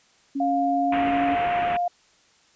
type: tone with pitch glide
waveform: sine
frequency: 277.2 to 280.3 Hz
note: C#4 to C#4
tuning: 0 to +19 cents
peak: -24 dBFS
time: 0.35-1.35 s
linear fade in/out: 10 ms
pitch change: +19 cents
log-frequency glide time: 0.67-1.24 s
type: tone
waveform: sine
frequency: 704 Hz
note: F5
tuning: 14 cents sharp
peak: -21 dBFS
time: 0.4-1.88 s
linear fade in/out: 5 ms
type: low-pass noise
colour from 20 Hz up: white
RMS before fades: -31 dBFS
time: 0.92-1.77 s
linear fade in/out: 5 ms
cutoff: 2700 Hz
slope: 48 dB/octave
effects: white hiss -59 dBFS RMS until 2.55 s + resampled to 16000 Hz